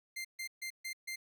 sawtooth tone bursts, 2093 Hz, C7, in tune, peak -35 dBFS, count 5, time 0.16-1.16 s, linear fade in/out 10 ms, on 88 ms, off 140 ms, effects none

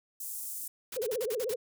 pink high-pass noise, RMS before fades -39 dBFS, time 0.2-0.68 s, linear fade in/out 5 ms, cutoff 8100 Hz, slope 24 dB/octave
white noise bursts, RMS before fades -40 dBFS, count 7, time 0.92-1.541 s, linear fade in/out 5 ms, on 51 ms, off 44 ms
sine tone with vibrato, 466.2 Hz, A#4, in tune, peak -30 dBFS, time 0.96-1.56 s, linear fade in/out 10 ms, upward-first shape triangle, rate 16 Hz, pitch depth 250 cents each way
effects none

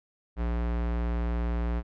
square tone, 58.6 Hz, A#1, 10 cents sharp, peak -27 dBFS, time 0.36-1.83 s, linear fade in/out 50 ms, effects low-pass 2000 Hz 12 dB/octave

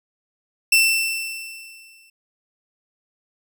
sawtooth tone with exponential decay, 2679 Hz, E7, 27 cents sharp, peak -8 dBFS, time 0.72-2.1 s, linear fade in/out 5 ms, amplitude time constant 300 ms, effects none

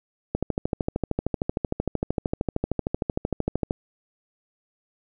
click train, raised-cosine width 2 ms, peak -10 dBFS, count 45, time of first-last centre 0.35-3.709 s, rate 13.1 Hz, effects none

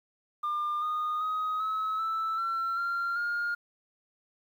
sine tone with pitch steps, 1200 / 1228.8 / 1258.2 / 1288.4 / 1319.2 / 1350.9 / 1383.2 / 1416.4 Hz, D6 / D#6 / D#6 / E6 / E6 / E6 / F6 / F6, +37 / -22 / +19 / -40 / +1 / +42 / -17 / +24 cents, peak -26 dBFS, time 0.43-3.55 s, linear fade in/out 10 ms, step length 390 ms, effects tanh soft clip ceiling -26 dBFS + 10-bit

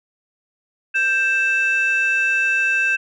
sine tone pair together, 1573.2 / 2644 Hz, G6 / E7, +6 / +5 cents, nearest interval major sixth, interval 899 cents, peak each -17 dBFS, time 0.94-2.97 s, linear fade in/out 20 ms, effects tanh soft clip ceiling -11 dBFS

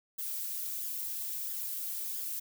violet noise with flanger, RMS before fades -37 dBFS, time 0.18-2.4 s, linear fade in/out 10 ms, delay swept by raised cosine 0.58 to 4.28 ms, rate 1.5 Hz, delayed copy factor +0.55, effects none

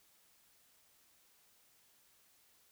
silence, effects white hiss -69 dBFS RMS until 2.71 s

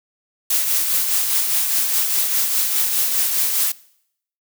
blue noise with tremolo, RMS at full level -17 dBFS, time 0.5-3.72 s, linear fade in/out 5 ms, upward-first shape triangle, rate 4.9 Hz, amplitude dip 45%, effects noise-tail reverb RT60 0.7 s tail -21 dB re dry

